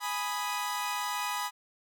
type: chord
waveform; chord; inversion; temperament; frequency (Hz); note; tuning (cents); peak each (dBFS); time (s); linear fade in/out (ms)
sawtooth; G# minor; none; equal; 830.6 / 987.8 / 1244.5; G#5 / B5 / D#6; 0 / 0 / 0; -33 / -30 / -33; 0-1.51; 50
effects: none